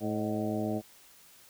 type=harmonic tone with a mistuned harmonic; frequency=107.5 Hz; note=A2; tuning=40 cents flat; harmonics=1 / 2 / 3 / 4 / 5 / 6 / 7; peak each=-38 / -33 / -35 / -39 / -42 / -37 / -41 dBFS; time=0-0.82 s; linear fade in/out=50 ms; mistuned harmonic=6; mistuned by=-58 cents; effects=white hiss -57 dBFS RMS until 1.49 s

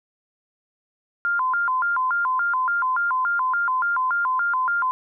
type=tone with vibrato; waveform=sine; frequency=1198 Hz; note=D6; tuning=34 cents sharp; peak=-19 dBFS; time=1.25-4.91 s; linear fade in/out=0 ms; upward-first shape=square; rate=3.5 Hz; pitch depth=270 cents each way; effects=none

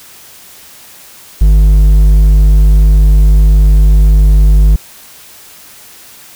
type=tone with hard clipping; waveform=triangle; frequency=50.8 Hz; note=G#1; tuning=38 cents flat; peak=-4 dBFS; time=1.41-4.76 s; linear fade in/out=5 ms; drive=9 dB; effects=white hiss -36 dBFS RMS until 6.35 s

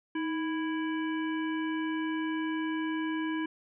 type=harmonic tone with a mistuned harmonic; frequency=330 Hz; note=E4; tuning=2 cents sharp; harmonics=1 / 3 / 5 / 7 / 9; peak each=-30 / -40 / -40 / -45 / -47 dBFS; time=0.15-3.46 s; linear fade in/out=5 ms; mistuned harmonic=1; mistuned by=-76 cents; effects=none

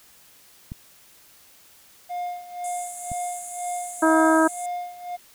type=clicks; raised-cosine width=5 ms; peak=-21 / -22 dBFS; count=2; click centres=0.719 / 3.117 s
type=tone with tremolo; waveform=triangle; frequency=710 Hz; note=F5; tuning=28 cents sharp; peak=-24 dBFS; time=2.09-5.17 s; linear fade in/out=20 ms; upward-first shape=sine; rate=2 Hz; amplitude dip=80%
type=band-pass noise; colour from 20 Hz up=pink; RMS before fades=-38 dBFS; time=2.64-4.66 s; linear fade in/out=2 ms; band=6700 to 11000 Hz; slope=96 dB/octave
type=harmonic tone; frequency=320 Hz; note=D#4; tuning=49 cents sharp; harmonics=1 / 2 / 3 / 4 / 5; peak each=-18 / -21 / -23 / -24 / -25 dBFS; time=4.02-4.48 s; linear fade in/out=10 ms
effects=white hiss -53 dBFS RMS until 5.34 s

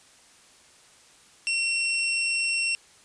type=tone; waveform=sawtooth; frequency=2722 Hz; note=F7; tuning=45 cents flat; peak=-20 dBFS; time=1.47-2.75 s; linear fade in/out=0 ms; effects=white hiss -55 dBFS RMS until 3.04 s + resampled to 22050 Hz

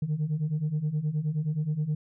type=beating tone pair; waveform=sine; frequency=146.83 / 156.33 Hz; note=D3 / D#3; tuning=0 / +9 cents; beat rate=9.5 Hz; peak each=-29 / -26 dBFS; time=0.02-1.95 s; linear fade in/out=5 ms; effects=tanh soft clip ceiling -22 dBFS

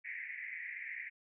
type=band-pass noise; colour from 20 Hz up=pink; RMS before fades=-44 dBFS; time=0.04-1.1 s; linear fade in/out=20 ms; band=1800 to 2300 Hz; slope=96 dB/octave; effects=none

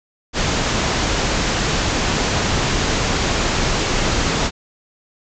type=low-pass noise; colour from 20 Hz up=pink; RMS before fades=-19 dBFS; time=0.33-4.51 s; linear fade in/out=50 ms; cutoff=7400 Hz; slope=96 dB/octave; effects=none

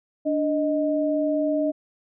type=tone pair together; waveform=sine; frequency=293.5 / 622 Hz; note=D4 / D#5; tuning=-1 / -1 cents; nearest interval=octave + minor second; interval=1300 cents; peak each=-23 dBFS; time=0.25-1.72 s; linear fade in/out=20 ms; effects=none

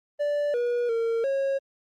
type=tone with pitch steps; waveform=triangle; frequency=584 / 482 / 458.4 / 546 Hz; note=D5 / B4 / A#4 / C#5; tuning=-10 / -42 / -29 / -26 cents; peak=-21 dBFS; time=0.19-1.59 s; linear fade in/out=20 ms; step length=350 ms; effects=Opus 24 kbps

